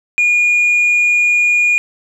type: tone with tanh clipping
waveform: sine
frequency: 2435 Hz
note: D#7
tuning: 38 cents flat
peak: -10 dBFS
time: 0.18-1.78 s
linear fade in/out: 0 ms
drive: 1 dB
effects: none